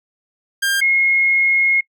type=tone pair in turn; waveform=sawtooth / sine; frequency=1600 / 2157 Hz; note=G6 / C#7; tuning=+35 / -48 cents; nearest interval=perfect fourth; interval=517 cents; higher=second; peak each=-12 dBFS; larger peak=neither; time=0.62-0.81 / 0.81-1.81 s; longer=second; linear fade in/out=10 ms; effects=noise-tail reverb RT60 0.1 s tail -23 dB re dry